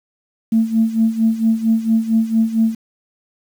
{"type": "tone with tremolo", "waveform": "sine", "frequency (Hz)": 224.1, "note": "A3", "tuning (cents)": 32, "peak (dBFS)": -9, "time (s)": [0.52, 2.75], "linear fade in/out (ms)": 5, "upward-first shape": "sine", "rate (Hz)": 4.4, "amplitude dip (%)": 80, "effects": ["tanh soft clip ceiling -5 dBFS", "7-bit"]}